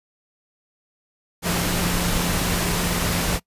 sine tone in noise, 174.61 Hz, F3, in tune, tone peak -26 dBFS, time 1.42-3.4 s, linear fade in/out 50 ms, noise pink, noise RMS -23 dBFS, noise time 1.42-3.4 s, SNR -6 dB, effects noise-tail reverb RT60 0.1 s tail -23 dB re dry + resampled to 32000 Hz

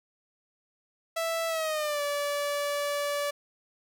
sawtooth tone with pitch glide, 659.3 to 577.3 Hz, E5 to D5, 0 to -30 cents, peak -24 dBFS, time 1.16-3.31 s, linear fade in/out 10 ms, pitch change -230 cents, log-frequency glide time 1.48-2.02 s, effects none

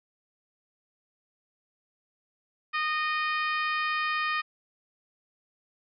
harmonic tone, 616 Hz, D#5, 17 cents flat, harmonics 2 / 3 / 4 / 5 / 6 / 7 / 8, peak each -29 / -31 / -33 / -40 / -44 / -45 / -45 dBFS, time 2.73-4.42 s, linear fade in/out 20 ms, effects none

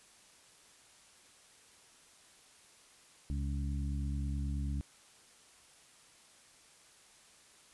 harmonic tone with a mistuned harmonic, 69.3 Hz, C#2, in tune, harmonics 1 / 2 / 3 / 4, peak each -34 / -40 / -44 / -46 dBFS, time 3.3-4.81 s, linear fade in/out 0 ms, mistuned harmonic 4, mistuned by +30 cents, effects white hiss -61 dBFS RMS until 7.73 s + resampled to 24000 Hz

